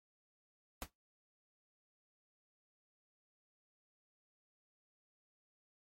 pink noise with exponential decay, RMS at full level -38 dBFS, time 0.82-0.9 s, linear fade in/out 0 ms, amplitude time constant 16 ms, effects noise-tail reverb RT60 0.2 s tail -23 dB re dry + MP3 64 kbps

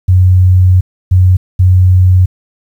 sine tone bursts at uneven times, 91.9 Hz, F#2, 11 cents flat, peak -3 dBFS, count 3, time 0.08-0.81 / 1.11-1.37 / 1.59-2.26 s, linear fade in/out 10 ms, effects 7-bit

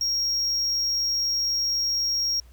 triangle tone, 5588 Hz, F8, in tune, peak -21 dBFS, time 0.01-2.4 s, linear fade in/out 2 ms, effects added 60 Hz sine -47 dBFS peak until 2.52 s + pink hiss -60 dBFS RMS until 2.52 s

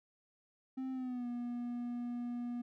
triangle tone with pitch glide, 261.6 to 241.3 Hz, C4 to B3, 0 to -40 cents, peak -35 dBFS, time 0.77-2.62 s, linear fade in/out 10 ms, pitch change -140 cents, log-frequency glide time 0.92-1.27 s, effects none

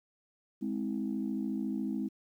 sine chord, Ab augmented, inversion none, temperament equal with one note detuned, 207.7 / 261.6 / 321.5 Hz, Ab3 / C4 / E4, 0 / 0 / -43 cents, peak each -34 / -35 / -37 dBFS, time 0.61-2.09 s, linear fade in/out 20 ms, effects tanh soft clip ceiling -23 dBFS + 11-bit

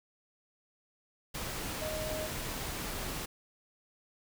sine tone in noise, 622.3 Hz, D#5, in tune, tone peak -37 dBFS, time 1.81-2.27 s, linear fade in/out 10 ms, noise pink, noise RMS -38 dBFS, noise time 1.34-3.26 s, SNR -2 dB, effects none

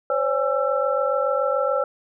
sine tone cluster, 520 / 567 / 821 / 1338 Hz, C5 / C#5 / G#5 / E6, -11 / +39 / -20 / +25 cents, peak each -23 / -23 / -31 / -25 dBFS, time 0.1-1.84 s, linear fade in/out 2 ms, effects none

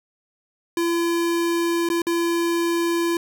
square tone with dropouts, 339.3 Hz, F4, 50 cents flat, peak -20 dBFS, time 0.77-3.17 s, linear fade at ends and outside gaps 2 ms, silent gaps 1.889-1.9 / 2.019-2.068 s, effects none

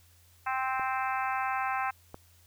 harmonic tone, 261.6 Hz, C4, in tune, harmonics 3 / 4 / 5 / 6 / 7 / 8 / 9 / 10, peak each -32 / -34 / -36 / -37 / -43 / -42 / -45 / -42 dBFS, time 0.46-1.91 s, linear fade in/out 10 ms
clicks, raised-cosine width 1 ms, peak -27 dBFS, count 2, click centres 0.796 / 2.144 s
effects added 86 Hz sine -60 dBFS peak until 2.46 s + white hiss -63 dBFS RMS until 2.46 s

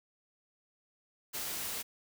white noise, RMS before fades -38 dBFS, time 1.33-1.83 s, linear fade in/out 20 ms, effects none

